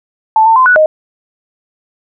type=tone with pitch steps; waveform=sine; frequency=878 / 898 / 1030 / 1475 / 621 Hz; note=A5 / A5 / C6 / F#6 / D#5; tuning=-4 / +35 / -28 / -6 / -3 cents; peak=-4 dBFS; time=0.36-0.86 s; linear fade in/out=2 ms; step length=100 ms; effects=none